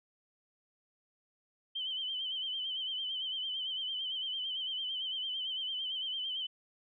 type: tone with vibrato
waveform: sine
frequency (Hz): 3082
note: G7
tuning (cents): -30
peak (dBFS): -34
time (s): 1.75-6.47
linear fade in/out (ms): 10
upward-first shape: sine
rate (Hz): 8.9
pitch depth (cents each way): 62
effects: none